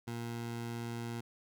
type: tone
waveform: 20% pulse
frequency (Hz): 117.4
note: A#2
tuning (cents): +13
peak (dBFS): -33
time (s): 0.07-1.21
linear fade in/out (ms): 10
effects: none